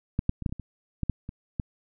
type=clicks; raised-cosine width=5 ms; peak=-12 / -10 / -22 / -11 / -30 / -19 / -25 / -15 / -12 / -23 / -15 dBFS; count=11; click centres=0.191 / 0.294 / 0.423 / 0.462 / 0.494 / 0.525 / 0.597 / 1.033 / 1.097 / 1.291 / 1.598 s; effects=none